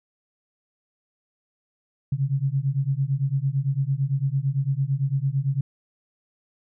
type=beating tone pair; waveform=sine; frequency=132.6 / 141.5 Hz; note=C3 / C#3; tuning=+23 / +36 cents; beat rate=8.9 Hz; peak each=-24 dBFS; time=2.12-5.61 s; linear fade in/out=5 ms; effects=none